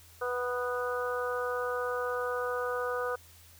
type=harmonic tone; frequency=246.9 Hz; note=B3; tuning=in tune; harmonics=2 / 3 / 4 / 5 / 6; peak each=-32 / -42 / -41 / -36 / -38 dBFS; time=0.21-3.16 s; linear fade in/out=10 ms; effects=added 84 Hz sine -57 dBFS peak until 3.59 s + white hiss -57 dBFS RMS until 3.59 s